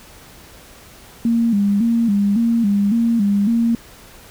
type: tone with vibrato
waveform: sine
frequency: 216.3 Hz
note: A3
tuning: 29 cents flat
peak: -13 dBFS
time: 1.25-3.75 s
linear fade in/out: 2 ms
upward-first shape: square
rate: 1.8 Hz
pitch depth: 120 cents each way
effects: pink hiss -43 dBFS RMS until 4.3 s